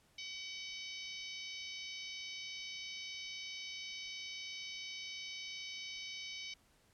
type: harmonic tone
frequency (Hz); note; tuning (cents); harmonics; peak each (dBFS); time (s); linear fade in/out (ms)
757; F#5; +39; 3 / 4 / 5 / 6 / 7 / 8; -48 / -49 / -51 / -53 / -52 / -55; 0.18-6.54; 5
effects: pink hiss -70 dBFS RMS until 6.93 s + low-pass 12000 Hz 12 dB/octave